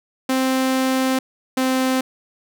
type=tone pair in turn; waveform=sawtooth; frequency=261.6 / 259.9 Hz; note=C4 / C4; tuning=0 / -11 cents; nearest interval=unison; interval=11 cents; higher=first; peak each=-13 / -13 dBFS; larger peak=neither; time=0.29-1.19 / 1.57-2.01 s; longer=first; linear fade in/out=5 ms; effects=none